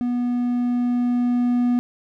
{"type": "tone with level ramp", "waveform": "triangle", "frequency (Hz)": 244, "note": "B3", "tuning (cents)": -21, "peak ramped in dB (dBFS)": [-18, -14], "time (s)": [0.01, 1.79], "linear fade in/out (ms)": 0, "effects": []}